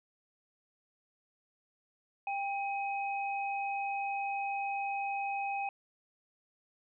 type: tone pair together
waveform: sine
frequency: 796 / 2527 Hz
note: G5 / D#7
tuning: +26 / +26 cents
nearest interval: octave + minor sixth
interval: 2000 cents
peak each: -33 / -39 dBFS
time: 2.27-5.69 s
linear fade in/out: 2 ms
effects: none